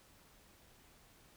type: silence
effects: pink hiss -64 dBFS RMS until 1.36 s